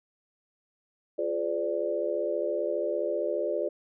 sine tone cluster, 347.7 / 419.4 / 512 / 587 Hz, F4 / G#4 / C5 / D5, -8 / +17 / -38 / -1 cents, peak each -33 / -33 / -33 / -30 dBFS, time 1.18-3.69 s, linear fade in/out 10 ms, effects none

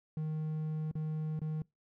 triangle tone with dropouts, 155.6 Hz, D#3, in tune, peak -31 dBFS, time 0.17-1.62 s, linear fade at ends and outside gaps 2 ms, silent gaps 0.914-0.953 / 1.393-1.416 s, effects noise-tail reverb RT60 0.2 s tail -24 dB re dry

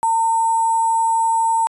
sine tone with sample-and-hold, 906 Hz, A#5, 50 cents flat, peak -14 dBFS, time 0.03-1.67 s, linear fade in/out 0 ms, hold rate 8820 Hz, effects resampled to 24000 Hz

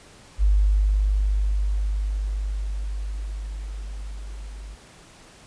sine tone with level ramp, 50.4 Hz, G1, 49 cents sharp, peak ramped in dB -14 to -34 dBFS, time 0.38-4.77 s, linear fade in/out 50 ms, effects pink hiss -49 dBFS RMS until 5.46 s + resampled to 22050 Hz

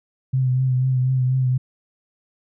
sine tone with vibrato, 129 Hz, C3, 24 cents flat, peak -16 dBFS, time 0.33-1.58 s, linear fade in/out 10 ms, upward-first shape triangle, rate 4.1 Hz, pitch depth 39 cents each way, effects none

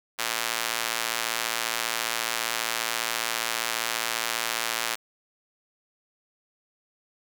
square tone with high-pass filter, 57.4 Hz, A#1, 26 cents flat, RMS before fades -29 dBFS, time 0.18-4.96 s, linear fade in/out 20 ms, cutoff 1300 Hz, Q 0.53, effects none

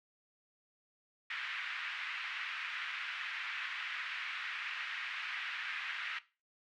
white band-pass noise, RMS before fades -41 dBFS, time 1.3-6.19 s, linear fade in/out 5 ms, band 1400 to 2600 Hz, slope 24 dB/octave, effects noise-tail reverb RT60 0.3 s tail -17 dB re dry

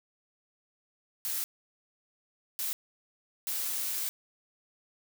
blue noise bursts at uneven times, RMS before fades -33 dBFS, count 3, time 1.25-1.44 / 2.59-2.73 / 3.47-4.09 s, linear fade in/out 0 ms, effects none

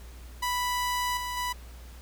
sawtooth tone with level steps, 987.8 Hz, B5, in tune, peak -23 / -28 / -25 dBFS, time 0.42-1.53 s, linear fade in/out 10 ms, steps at 1.17 / 1.37 s, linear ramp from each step 2 ms, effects added 60 Hz sine -43 dBFS peak until 2.01 s + pink hiss -53 dBFS RMS until 2.01 s

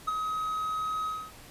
triangle tone with ADSR envelope, 1268 Hz, D#6, 32 cents sharp, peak -22 dBFS, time 0.07-1.32 s, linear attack 14 ms, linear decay 18 ms, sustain -5 dB, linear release 260 ms, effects pink hiss -50 dBFS RMS until 1.5 s + resampled to 32000 Hz

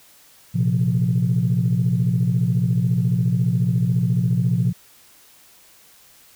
sine chord, Bb suspended second, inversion none, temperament equal, 116.54 / 130.81 / 174.61 Hz, Bb2 / C3 / F3, 0 / 0 / 0 cents, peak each -20 dBFS, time 0.54-4.73 s, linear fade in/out 20 ms, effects tanh soft clip ceiling -9 dBFS + white hiss -51 dBFS RMS until 6.35 s

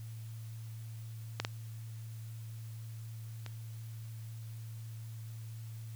clicks, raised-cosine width 0.2 ms, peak -15 / -16 / -27 dBFS, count 3, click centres 1.4 / 1.449 / 3.463 s, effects added 112 Hz sine -42 dBFS peak until 5.95 s + white hiss -60 dBFS RMS until 5.95 s

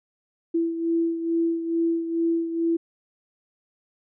sine beating tone pair, 332.4 / 334.7 Hz, E4 / E4, +15 / +26 cents, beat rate 2.3 Hz, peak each -22 / -29 dBFS, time 0.54-2.77 s, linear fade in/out 10 ms, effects none

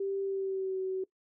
sine tone with pitch glide, 392 to 377.3 Hz, G4 to F#4, 0 to +34 cents, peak -30 dBFS, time 0-1.04 s, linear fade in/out 5 ms, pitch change -66 cents, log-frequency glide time 0.22-0.79 s, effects noise-tail reverb RT60 0.1 s tail -20 dB re dry

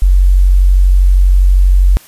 sine tone, 46.25 Hz, F#1, in tune, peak -4 dBFS, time 0.02-1.97 s, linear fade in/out 0 ms, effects white hiss -40 dBFS RMS until 2.07 s + resampled to 32000 Hz

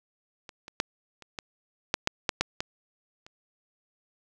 clicks, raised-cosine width 0.2 ms, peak -25 / -25 / -7 / -29 / -17 / -6 / -6 / -7 / -6 / -12 / -30 dBFS, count 11, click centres 0.492 / 0.681 / 0.801 / 1.223 / 1.388 / 1.941 / 2.074 / 2.292 / 2.41 / 2.605 / 3.265 s, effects none

